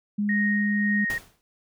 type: tone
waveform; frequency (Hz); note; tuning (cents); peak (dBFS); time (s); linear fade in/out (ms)
sine; 206.4; G#3; -10; -22; 0.18-1.05; 10
type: tone with tremolo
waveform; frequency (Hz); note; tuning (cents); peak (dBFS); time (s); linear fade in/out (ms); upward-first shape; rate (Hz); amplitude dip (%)
sine; 1864.7; A#6; 0; -23; 0.29-1.18; 2; sine; 1.8; 35
type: noise with exponential decay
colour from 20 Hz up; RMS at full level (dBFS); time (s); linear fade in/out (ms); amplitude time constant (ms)
pink; -33; 1.1-1.41; 0; 66
effects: none